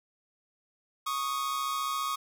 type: tone pair together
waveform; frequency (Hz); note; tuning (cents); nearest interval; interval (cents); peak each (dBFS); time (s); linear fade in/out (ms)
45% pulse; 1108.7 / 1243.1; C#6 / D#6; 0 / -2; major second; 198; -32 / -33; 1.06-2.16; 10
effects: none